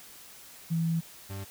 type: tone pair in turn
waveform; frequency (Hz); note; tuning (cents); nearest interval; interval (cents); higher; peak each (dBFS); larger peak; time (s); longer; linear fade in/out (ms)
sine / 40% pulse; 164.81 / 97.69; E3 / G2; 0 / -5; major sixth; 905; first; -25 / -35; first; 0.7-1.01 / 1.29-1.45; first; 20
effects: white hiss -50 dBFS RMS until 1.5 s